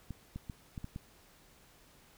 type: clicks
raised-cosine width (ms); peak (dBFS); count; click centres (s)
5; -28; 6; 0.107 / 0.36 / 0.498 / 0.778 / 0.844 / 0.961
effects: pink hiss -62 dBFS RMS until 2.17 s